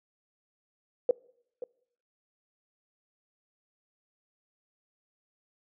sine tone with echo, 493.9 Hz, B4, in tune, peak -18 dBFS, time 1.09-1.11 s, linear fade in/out 2 ms, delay 530 ms, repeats 1, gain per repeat -15 dB, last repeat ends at 1.64 s, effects noise-tail reverb RT60 0.7 s tail -25 dB re dry

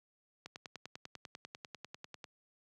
click train, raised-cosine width 0.2 ms, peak -28 dBFS, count 19, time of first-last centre 0.46-2.242 s, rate 10.1 Hz, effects high-pass 100 Hz 12 dB/octave

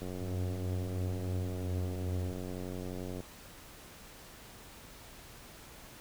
click train, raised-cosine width 2 ms, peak -28 dBFS, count 292, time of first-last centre 0.02-3.204 s, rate 91.4 Hz
triangle tone with pitch glide, 94.6 to 88.78 Hz, F#2 to F2, +39 to +29 cents, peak -32 dBFS, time 0.2-2.33 s, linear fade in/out 20 ms, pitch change -110 cents, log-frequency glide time 1.44-1.65 s
effects pink hiss -52 dBFS RMS until 6 s

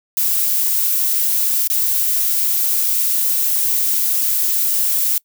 violet noise with dropouts, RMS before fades -17 dBFS, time 0.17-5.18 s, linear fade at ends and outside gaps 1 ms, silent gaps 1.675-1.7 s, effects noise-tail reverb RT60 0.1 s tail -25 dB re dry

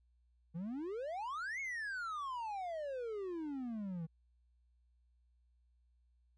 triangle exponential two-way sweep, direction up then down, 157.6 to 2217 to 157.6 Hz, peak -37 dBFS, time 0.54-4.07 s, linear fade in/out 20 ms, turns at 1.6 s, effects added 60 Hz sine -69 dBFS peak until 6.37 s + resampled to 22050 Hz

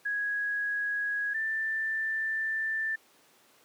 sine tone pair in turn, 1661.2 / 1773.8 Hz, G#6 / A6, 0 / +14 cents, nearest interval minor second, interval 114 cents, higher second, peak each -28 dBFS, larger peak neither, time 0.05-1.34 / 1.34-2.96 s, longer second, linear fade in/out 10 ms, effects pink hiss -61 dBFS RMS until 3.64 s + high-pass 300 Hz 12 dB/octave

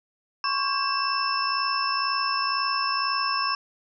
sine tone cluster, 1051 / 1113 / 1599 / 2660 / 5300 Hz, C6 / C#6 / G6 / E7 / E8, +7 / +7 / +34 / +15 / +9 cents, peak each -32 / -26 / -33 / -33 / -28 dBFS, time 0.44-3.55 s, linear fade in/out 2 ms, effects none

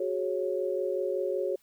sine chord, F# suspended second, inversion none, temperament equal with one note detuned, 370 / 415.3 / 550.5 Hz, F#4 / G#4 / C#5, 0 / 0 / -12 cents, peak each -31 / -33 / -31 dBFS, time 0-1.56 s, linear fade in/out 5 ms, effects white hiss -67 dBFS RMS until 1.62 s

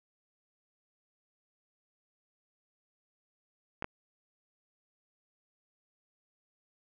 clicks, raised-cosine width 0.5 ms, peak -20 / -19 dBFS, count 2, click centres 3.824 / 3.844 s, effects none

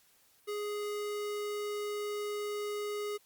square tone, 415.3 Hz, G#4, in tune, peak -35 dBFS, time 0.47-3.18 s, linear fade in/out 20 ms, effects white hiss -66 dBFS RMS until 3.25 s + Opus 48 kbps

